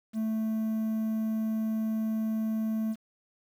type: tone with quantisation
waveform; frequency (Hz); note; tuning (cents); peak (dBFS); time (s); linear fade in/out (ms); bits
triangle; 220; A3; 0; -25; 0.13-2.96; 50; 9
effects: none